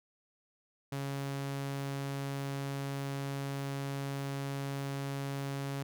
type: tone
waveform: sawtooth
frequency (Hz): 138.59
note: C#3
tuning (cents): 0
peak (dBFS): -31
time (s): 0.92-5.83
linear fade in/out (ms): 5
effects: none